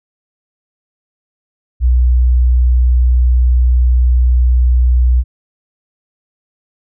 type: tone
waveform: sine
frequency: 61.74 Hz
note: B1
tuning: in tune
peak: -6 dBFS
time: 1.8-5.24 s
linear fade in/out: 50 ms
effects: tanh soft clip ceiling -2 dBFS